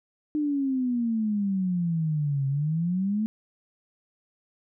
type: exponential two-way sweep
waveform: sine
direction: down then up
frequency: 304.8 to 134.9 to 221.5 Hz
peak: -23 dBFS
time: 0.35-3.26 s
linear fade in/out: 0 ms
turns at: 2.47 s
effects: none